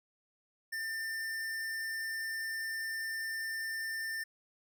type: tone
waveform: square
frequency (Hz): 1795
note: A6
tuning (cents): +34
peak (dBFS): -36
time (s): 0.72-4.24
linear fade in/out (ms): 10
effects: none